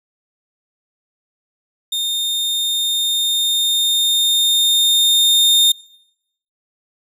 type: tone with level ramp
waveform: 40% pulse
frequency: 3650 Hz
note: A#7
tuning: 37 cents flat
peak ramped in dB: -17 to -8 dBFS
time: 1.92-5.72 s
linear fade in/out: 5 ms
effects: noise-tail reverb RT60 0.8 s tail -23 dB re dry